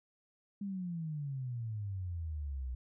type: exponential sweep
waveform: sine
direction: down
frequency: 204.9 to 61.1 Hz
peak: -36 dBFS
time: 0.61-2.75 s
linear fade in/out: 5 ms
effects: none